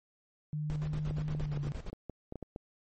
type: tone with pitch glide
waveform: sine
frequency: 151.2 to 143.71 Hz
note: D#3 to D3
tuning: -49 to -37 cents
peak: -32 dBFS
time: 0.53-1.72 s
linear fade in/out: 0 ms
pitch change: -88 cents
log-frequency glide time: 1.4-1.59 s
type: noise with tremolo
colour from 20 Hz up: brown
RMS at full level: -38 dBFS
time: 0.7-1.9 s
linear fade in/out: 0 ms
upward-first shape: square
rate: 8.6 Hz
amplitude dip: 75%
type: clicks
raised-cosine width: 2 ms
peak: -27 dBFS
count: 12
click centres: 1.11 / 1.184 / 1.35 / 1.407 / 1.574 / 1.67 / 1.93 / 2.097 / 2.324 / 2.357 / 2.427 / 2.561 s
effects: MP3 32 kbps